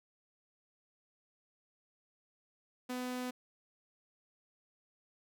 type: tone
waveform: sawtooth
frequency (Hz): 250.6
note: B3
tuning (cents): +25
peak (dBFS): -33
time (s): 2.89-3.31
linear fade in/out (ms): 10
effects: none